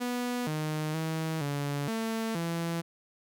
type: tone with pitch steps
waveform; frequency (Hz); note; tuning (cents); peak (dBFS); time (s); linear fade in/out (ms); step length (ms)
sawtooth; 245.2 / 154.2 / 160.1 / 143.1 / 224.3 / 167.8; B3 / D#3 / D#3 / D3 / A3 / E3; -12 / -15 / +50 / -45 / +34 / +31; -26; 0-2.82; 20; 470
effects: none